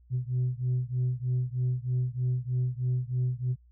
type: beating tone pair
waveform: sine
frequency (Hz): 124.4 / 127.6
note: B2 / C3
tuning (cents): +13 / -43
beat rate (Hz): 3.2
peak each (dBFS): -27 / -28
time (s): 0.1-3.56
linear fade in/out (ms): 50
effects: tanh soft clip ceiling -22 dBFS + added 60 Hz sine -55 dBFS peak until 3.71 s